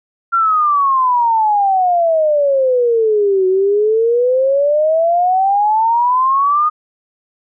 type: exponential two-way sweep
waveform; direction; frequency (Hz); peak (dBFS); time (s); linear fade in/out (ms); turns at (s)
sine; down then up; 1383 to 370 to 1240; -10; 0.32-6.7; 20; 3.47
effects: none